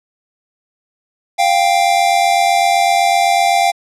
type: tone pair together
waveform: square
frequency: 698.5 / 786.4 Hz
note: F5 / G5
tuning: 0 / +5 cents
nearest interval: major second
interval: 205 cents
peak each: -14 dBFS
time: 1.38-3.72 s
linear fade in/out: 20 ms
effects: low-pass 10000 Hz 12 dB/octave